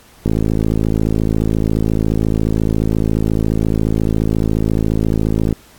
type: click train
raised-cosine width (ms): 3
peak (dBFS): -3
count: 287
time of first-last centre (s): 0.26-5.527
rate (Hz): 54.3
effects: pink hiss -46 dBFS RMS until 5.78 s + AAC 64 kbps